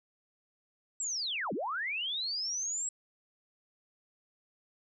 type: linear two-way sweep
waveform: sine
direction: down then up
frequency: 7770 to 164.81 to 7770 Hz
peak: -32 dBFS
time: 1-2.89 s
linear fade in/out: 2 ms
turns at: 1.53 s
effects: none